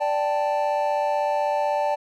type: chord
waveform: triangle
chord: D suspended fourth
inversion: none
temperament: equal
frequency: 587.3 / 784 / 880 Hz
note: D5 / G5 / A5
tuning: 0 / 0 / 0 cents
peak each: -22 / -25 / -23 dBFS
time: 0-1.96 s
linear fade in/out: 20 ms
effects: none